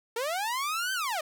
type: linear two-way sweep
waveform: sawtooth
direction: up then down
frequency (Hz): 440 to 1568 to 584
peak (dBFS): -25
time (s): 0.16-1.21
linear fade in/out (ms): 5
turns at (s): 0.93
effects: none

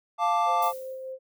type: chord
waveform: triangle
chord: D minor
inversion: first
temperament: equal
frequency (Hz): 698.5 / 880 / 1174.7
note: F5 / A5 / D6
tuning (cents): 0 / 0 / 0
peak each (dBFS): -24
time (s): 0.18-0.73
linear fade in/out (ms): 50
type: tone with tremolo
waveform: sine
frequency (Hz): 523.3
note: C5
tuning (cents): 0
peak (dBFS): -33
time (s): 0.45-1.19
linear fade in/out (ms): 50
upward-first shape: sine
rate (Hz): 5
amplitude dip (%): 25
type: noise with exponential decay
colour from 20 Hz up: violet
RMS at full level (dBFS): -35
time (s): 0.62-1.13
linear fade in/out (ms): 5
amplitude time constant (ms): 110
effects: none

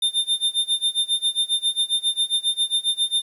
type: tone with tremolo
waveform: square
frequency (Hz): 3611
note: A7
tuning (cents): +44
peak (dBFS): -17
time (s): 0.02-3.22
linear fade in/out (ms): 5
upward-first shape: sine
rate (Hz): 7.4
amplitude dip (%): 95
effects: resampled to 32000 Hz + 9-bit

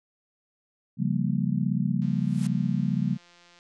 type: chord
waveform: sine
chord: G half-diminished seventh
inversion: second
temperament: equal with one note detuned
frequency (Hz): 138.59 / 174.61 / 196 / 232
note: Db3 / F3 / G3 / Bb3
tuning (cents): 0 / 0 / 0 / -8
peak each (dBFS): -28 / -28 / -28 / -30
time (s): 0.97-3.18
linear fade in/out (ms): 50
type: click train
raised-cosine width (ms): 0.2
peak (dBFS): -38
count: 274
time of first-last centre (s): 2.02-3.589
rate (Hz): 174
type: noise with exponential growth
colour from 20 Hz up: white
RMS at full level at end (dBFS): -38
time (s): 2.16-2.47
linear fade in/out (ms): 5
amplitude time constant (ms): 66
effects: resampled to 24000 Hz

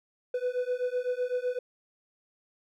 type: beating tone pair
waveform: triangle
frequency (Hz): 493.9 / 501.8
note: B4 / B4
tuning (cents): 0 / +28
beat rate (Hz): 7.9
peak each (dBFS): -29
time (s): 0.34-1.59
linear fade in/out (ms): 5
effects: none

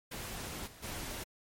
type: noise with level steps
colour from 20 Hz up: pink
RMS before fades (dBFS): -42 / -54 / -41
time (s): 0.11-1.24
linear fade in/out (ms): 10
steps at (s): 0.66 / 0.82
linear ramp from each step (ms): 20
effects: MP3 64 kbps

